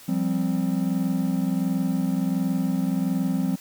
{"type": "chord", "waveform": "triangle", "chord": "F suspended second", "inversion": "none", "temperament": "equal", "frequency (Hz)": [174.61, 196, 261.6], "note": ["F3", "G3", "C4"], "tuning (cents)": [0, 0, 0], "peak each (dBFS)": -24, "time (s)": [0.08, 3.56], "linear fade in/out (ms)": 10, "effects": ["white hiss -47 dBFS RMS until 3.6 s"]}